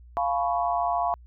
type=chord; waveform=sine; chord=C# dominant seventh; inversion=first; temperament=equal with one note detuned; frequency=698.5 / 852.5 / 987.8 / 1108.7 Hz; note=E#5 / G#5 / B5 / C#6; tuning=0 / +45 / 0 / 0 cents; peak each=-25 / -31 / -29 / -31 dBFS; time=0.17-1.14 s; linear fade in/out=0 ms; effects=added 60 Hz sine -46 dBFS peak until 1.26 s